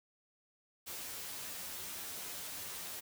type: noise with comb filter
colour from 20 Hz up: white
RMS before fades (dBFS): -44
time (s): 0.86-3.01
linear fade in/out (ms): 20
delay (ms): 11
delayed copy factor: +0.65
effects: none